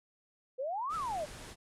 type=exponential two-way sweep; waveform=sine; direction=up then down; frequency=491.7 to 1353 to 571 Hz; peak=-33 dBFS; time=0.58-1.26 s; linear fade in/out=20 ms; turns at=0.95 s
type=low-pass noise; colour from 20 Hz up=pink; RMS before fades=-48 dBFS; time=0.89-1.56 s; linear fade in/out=50 ms; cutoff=11000 Hz; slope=48 dB/octave
effects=none